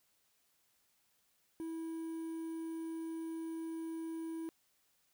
triangle tone with quantisation, 326.2 Hz, E4, 18 cents flat, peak -37 dBFS, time 1.6-4.49 s, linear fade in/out 0 ms, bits 10, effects white hiss -75 dBFS RMS until 5.13 s

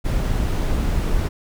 brown noise, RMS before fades -20 dBFS, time 0.04-1.29 s, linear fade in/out 20 ms, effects none

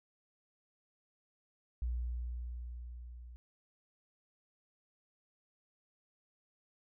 sine tone with level ramp, 60.2 Hz, B1, 44 cents flat, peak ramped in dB -32 to -48 dBFS, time 1.82-3.36 s, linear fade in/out 0 ms, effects none

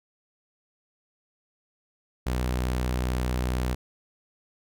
sawtooth tone, 62.3 Hz, B1, 16 cents sharp, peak -21 dBFS, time 2.26-3.75 s, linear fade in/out 10 ms, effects none

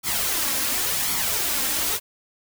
white noise with flanger, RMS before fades -24 dBFS, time 0.03-2 s, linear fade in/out 50 ms, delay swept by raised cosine 0.89 to 3.79 ms, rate 0.92 Hz, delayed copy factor +0.55, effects none

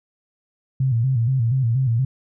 sine tone with vibrato, 123.47 Hz, B2, in tune, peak -16 dBFS, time 0.8-2.05 s, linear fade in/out 5 ms, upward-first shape square, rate 4.2 Hz, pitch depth 120 cents each way, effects none

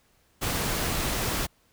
pink noise, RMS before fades -28 dBFS, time 0.41-1.47 s, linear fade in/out 20 ms, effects pink hiss -65 dBFS RMS until 1.72 s

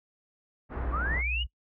pink low-pass noise, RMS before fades -37 dBFS, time 0.69-1.23 s, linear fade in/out 50 ms, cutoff 1600 Hz, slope 24 dB/octave
sine tone with vibrato, 61.4 Hz, B1, 9 cents flat, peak -30 dBFS, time 0.75-1.47 s, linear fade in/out 20 ms, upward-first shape sine, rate 14 Hz, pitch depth 47 cents each way
sine linear sweep, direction up, 1102 to 2960 Hz, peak -29 dBFS, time 0.92-1.44 s, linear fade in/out 20 ms
effects noise-tail reverb RT60 0.1 s tail -22 dB re dry

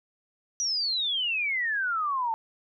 sine exponential sweep, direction down, 5920 to 878 Hz, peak -25 dBFS, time 0.6-2.34 s, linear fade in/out 0 ms, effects none

